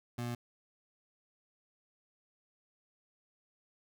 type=tone; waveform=25% pulse; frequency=120.3 Hz; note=B2; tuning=45 cents flat; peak=-32 dBFS; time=0.18-0.35 s; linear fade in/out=5 ms; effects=none